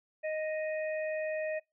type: harmonic tone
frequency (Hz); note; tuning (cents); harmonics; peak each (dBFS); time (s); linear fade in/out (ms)
622.3; D#5; 0; 1 / 3 / 4; -32 / -42 / -44; 0.23-1.6; 20
effects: noise-tail reverb RT60 0.2 s tail -23 dB re dry